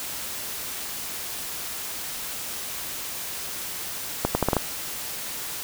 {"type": "accelerating click train", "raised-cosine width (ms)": 1, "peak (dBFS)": -6, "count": 6, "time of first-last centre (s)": [4.25, 4.567], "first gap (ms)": 100, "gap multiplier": 0.77, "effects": ["white hiss -33 dBFS RMS until 5.63 s"]}